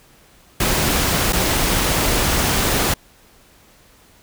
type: noise with dropouts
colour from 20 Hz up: pink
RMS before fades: -18 dBFS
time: 0.6-2.94 s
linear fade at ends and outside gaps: 5 ms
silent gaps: 1.325-1.33 s
effects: pink hiss -51 dBFS RMS until 4.22 s